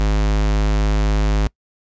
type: tone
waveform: square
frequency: 51.91 Hz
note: G#1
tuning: in tune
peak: -15 dBFS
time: 0-1.47 s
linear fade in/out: 0 ms
effects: noise-tail reverb RT60 0.1 s tail -24 dB re dry + resampled to 16000 Hz